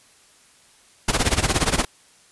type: noise with tremolo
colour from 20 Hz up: pink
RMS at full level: -17 dBFS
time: 1.08-1.85 s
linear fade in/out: 5 ms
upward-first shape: sine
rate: 17 Hz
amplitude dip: 85%
effects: white hiss -54 dBFS RMS until 2.31 s + resampled to 24000 Hz